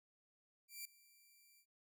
5% pulse tone with ADSR envelope, 2349 Hz, D7, in tune, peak -35 dBFS, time 0.68-1.66 s, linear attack 170 ms, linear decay 5 ms, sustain -22 dB, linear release 73 ms, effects none

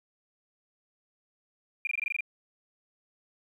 sine tone bursts, 2400 Hz, D7, 37 cents sharp, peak -27 dBFS, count 9, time 1.85-2.207 s, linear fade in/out 2 ms, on 21 ms, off 21 ms, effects 10-bit

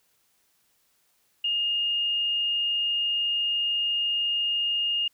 sine tone, 2837 Hz, F7, 27 cents sharp, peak -23 dBFS, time 1.44-5.08 s, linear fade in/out 5 ms, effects white hiss -68 dBFS RMS until 5.13 s

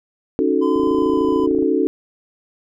sine chord, D# half-diminished seventh, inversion third, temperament equal, 277.2 / 311.1 / 370 / 440 Hz, C#4 / D#4 / F#4 / A4, 0 / 0 / 0 / 0 cents, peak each -20 dBFS, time 0.39-1.87 s, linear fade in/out 0 ms
triangle tone with pitch glide, 1020 to 1006.5 Hz, C6 to B5, -44 to +33 cents, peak -24 dBFS, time 0.61-1.47 s, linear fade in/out 20 ms, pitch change -23 cents, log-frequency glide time 0.9-1.27 s
click train, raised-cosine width 2 ms, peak -20 dBFS, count 24, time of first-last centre 0.76-1.625 s, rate 26.6 Hz
effects none

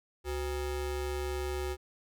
square ring-modulated tone, 219.8 Hz, A3, 2 cents flat, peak -30 dBFS, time 0.24-1.77 s, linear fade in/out 50 ms, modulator 151 Hz, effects none

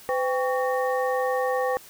sine tone cluster, 508 / 792 / 1123 / 1837 Hz, B4 / G5 / C#6 / A#6, +49 / +18 / +22 / -26 cents, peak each -24 / -28 / -31 / -33 dBFS, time 0.09-1.77 s, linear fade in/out 0 ms, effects white hiss -48 dBFS RMS until 1.89 s

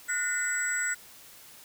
sine tone cluster, 1451 / 1831 / 2022 / 7780 Hz, F#6 / A#6 / B6 / B8, -34 / -32 / +40 / -27 cents, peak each -30 / -36 / -36 / -31 dBFS, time 0.08-0.95 s, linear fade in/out 20 ms, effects white hiss -51 dBFS RMS until 1.64 s

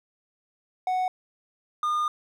triangle tone pair in turn, 740 / 1215.8 Hz, F#5 / D#6, 0 / -40 cents, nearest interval major sixth, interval 860 cents, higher second, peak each -21 dBFS, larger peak neither, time 0.87-1.08 / 1.83-2.08 s, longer second, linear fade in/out 2 ms, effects none

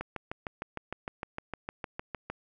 click train, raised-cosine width 0.5 ms, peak -20 dBFS, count 16, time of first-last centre 0.01-2.3 s, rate 6.55 Hz, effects none

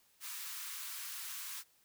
white high-pass noise, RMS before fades -44 dBFS, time 0.2-1.64 s, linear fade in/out 50 ms, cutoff 980 Hz, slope 48 dB/octave, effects white hiss -70 dBFS RMS until 1.84 s

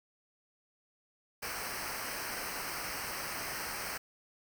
pink noise with comb filter, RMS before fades -39 dBFS, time 1.42-3.98 s, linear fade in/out 10 ms, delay 0.28 ms, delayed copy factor -0.8, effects none

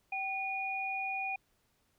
sine tone pair together, 771.8 / 2446 Hz, G5 / D#7, -27 / -30 cents, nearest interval octave + minor sixth, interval 1997 cents, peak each -37 / -35 dBFS, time 0.12-1.36 s, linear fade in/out 5 ms, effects pink hiss -74 dBFS RMS until 1.98 s

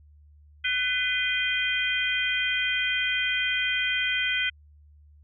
sine tone cluster, 1500 / 2018 / 2464 / 3168 Hz, F#6 / B6 / D#7 / G7, +23 / +37 / -17 / +18 cents, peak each -29 dBFS, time 0.64-4.5 s, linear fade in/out 10 ms, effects added 74 Hz sine -51 dBFS peak until 5.23 s

